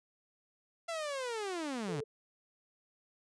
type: linear sweep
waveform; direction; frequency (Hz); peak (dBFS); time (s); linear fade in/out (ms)
sawtooth; down; 683 to 126.7; -32; 0.88-2.01; 10
type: tone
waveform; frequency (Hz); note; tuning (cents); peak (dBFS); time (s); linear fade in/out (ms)
sine; 440; A4; 0; -38; 1.88-2.04; 10
effects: resampled to 22050 Hz